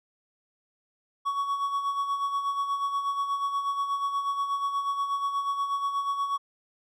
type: tone with tremolo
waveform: triangle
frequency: 1120 Hz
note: C#6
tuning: 18 cents sharp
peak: -22 dBFS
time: 1.25-6.38 s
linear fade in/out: 20 ms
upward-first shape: sine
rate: 8.3 Hz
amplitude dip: 55%
effects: none